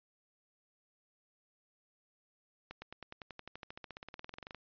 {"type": "accelerating click train", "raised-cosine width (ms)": 0.3, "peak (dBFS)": -29, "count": 28, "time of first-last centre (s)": [2.71, 4.547], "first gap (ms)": 110, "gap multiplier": 0.96, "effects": ["resampled to 11025 Hz"]}